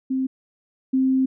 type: tone pair in turn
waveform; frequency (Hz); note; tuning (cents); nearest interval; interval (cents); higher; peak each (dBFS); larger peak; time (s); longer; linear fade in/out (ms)
sine; 262.6 / 262.6; C4 / C4; +6 / +6; unison; 0; neither; -20 / -16; second; 0.1-0.27 / 0.93-1.26; second; 10
effects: none